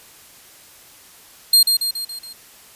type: tone with echo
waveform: sawtooth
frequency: 4200 Hz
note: C8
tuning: 6 cents sharp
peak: -6 dBFS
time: 1.53-1.63 s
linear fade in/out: 5 ms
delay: 140 ms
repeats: 5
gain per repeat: -5 dB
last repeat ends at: 2.33 s
effects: white hiss -46 dBFS RMS until 2.75 s + resampled to 32000 Hz